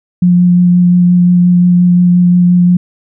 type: tone with vibrato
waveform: sine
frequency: 177.4 Hz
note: F3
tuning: 27 cents sharp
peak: -4 dBFS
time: 0.22-2.77 s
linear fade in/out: 5 ms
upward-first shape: sine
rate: 5.7 Hz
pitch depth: 11 cents each way
effects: none